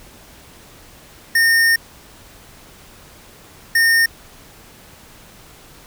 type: tone bursts at uneven times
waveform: square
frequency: 1829 Hz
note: A#6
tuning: 33 cents flat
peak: -12 dBFS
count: 2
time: 1.35-1.76 / 3.75-4.06 s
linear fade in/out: 5 ms
effects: pink hiss -44 dBFS RMS until 5.86 s

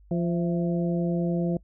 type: harmonic tone with a mistuned harmonic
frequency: 173 Hz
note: F3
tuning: 16 cents flat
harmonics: 1 / 2 / 3 / 4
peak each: -24 / -30 / -34 / -36 dBFS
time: 0.11-1.57 s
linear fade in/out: 2 ms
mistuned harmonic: 4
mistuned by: -63 cents
effects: noise-tail reverb RT60 0.1 s tail -25 dB re dry + added 50 Hz sine -51 dBFS peak until 1.63 s

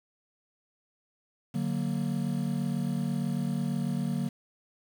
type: chord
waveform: triangle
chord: D augmented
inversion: none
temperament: equal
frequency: 146.83 / 185 / 233.1 Hz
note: D3 / F#3 / A#3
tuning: 0 / 0 / 0 cents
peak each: -30 dBFS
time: 1.54-4.29 s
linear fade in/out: 10 ms
effects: 8-bit

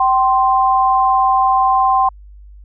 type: tone pair together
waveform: sine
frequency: 772.1 / 1046.5 Hz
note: G5 / C6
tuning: -26 / 0 cents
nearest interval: perfect fourth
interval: 526 cents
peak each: -13 dBFS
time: 0-2.09 s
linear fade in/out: 5 ms
effects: added 50 Hz sine -36 dBFS peak until 2.64 s

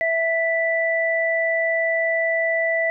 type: tone pair together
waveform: sine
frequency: 659.3 / 1975.7 Hz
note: E5 / B6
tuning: 0 / 0 cents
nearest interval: octave + perfect fifth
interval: 1900 cents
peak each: -21 dBFS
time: 0.01-2.9 s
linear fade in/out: 0 ms
effects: none

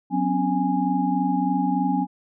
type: tone cluster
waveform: sine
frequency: 183.7 / 255.1 / 278.4 / 826 Hz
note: F#3 / C4 / C#4 / G#5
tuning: -12 / -44 / +8 / -10 cents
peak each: -25 dBFS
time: 0.1-2.07 s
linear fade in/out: 50 ms
effects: none

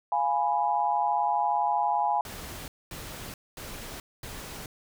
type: chord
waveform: sine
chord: F diminished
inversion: none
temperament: equal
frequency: 698.5 / 830.6 / 987.8 Hz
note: F5 / Ab5 / Cb6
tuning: 0 / 0 / 0 cents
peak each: -30 / -25 / -29 dBFS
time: 0.12-2.21 s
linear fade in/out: 2 ms
type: noise bursts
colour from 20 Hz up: pink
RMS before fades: -40 dBFS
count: 4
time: 2.25-4.66 s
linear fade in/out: 2 ms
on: 430 ms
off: 230 ms
effects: none

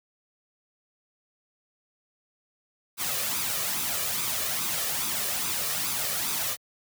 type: noise with flanger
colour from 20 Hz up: white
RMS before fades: -29 dBFS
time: 2.97-6.57 s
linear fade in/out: 50 ms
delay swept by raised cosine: 0.81 to 1.72 ms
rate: 2.4 Hz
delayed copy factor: +0.55
effects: high-pass 80 Hz 12 dB/octave

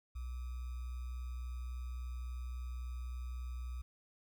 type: tone with sample-and-hold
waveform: sine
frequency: 61.8 Hz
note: B1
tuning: 2 cents sharp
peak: -39 dBFS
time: 0.15-3.82 s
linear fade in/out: 10 ms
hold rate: 1225 Hz
effects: none

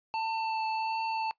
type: tone with vibrato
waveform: square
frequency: 889 Hz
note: A5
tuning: 18 cents sharp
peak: -30 dBFS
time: 0.14-1.31 s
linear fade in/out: 0 ms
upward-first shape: triangle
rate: 1.4 Hz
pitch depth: 15 cents each way
effects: noise-tail reverb RT60 0.1 s tail -20 dB re dry + resampled to 11025 Hz

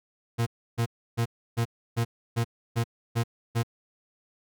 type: tone bursts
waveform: 40% pulse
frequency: 116.54 Hz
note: A#2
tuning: in tune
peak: -22 dBFS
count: 9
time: 0.38-3.634 s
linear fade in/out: 20 ms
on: 86 ms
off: 310 ms
effects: none

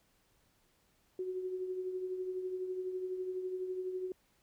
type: tone with tremolo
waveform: sine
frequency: 370 Hz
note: F#4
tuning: in tune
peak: -33 dBFS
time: 1.19-4.12 s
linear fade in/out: 2 ms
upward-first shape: triangle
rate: 12 Hz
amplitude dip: 55%
effects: pink hiss -72 dBFS RMS until 4.42 s

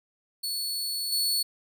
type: tone with level steps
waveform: sawtooth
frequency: 4416 Hz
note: C#8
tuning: 7 cents flat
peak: -26 / -21 dBFS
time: 0.43-1.43 s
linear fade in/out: 10 ms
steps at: 1.12 s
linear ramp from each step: 5 ms
effects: none

